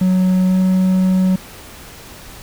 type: tone with pitch glide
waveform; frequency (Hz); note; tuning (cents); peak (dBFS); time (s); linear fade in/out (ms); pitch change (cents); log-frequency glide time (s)
triangle; 185 to 186.39; F#3 to F#3; 0 to +13; -9; 0.01-1.36; 5; +13; 0.46-0.57
effects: pink hiss -37 dBFS RMS until 2.42 s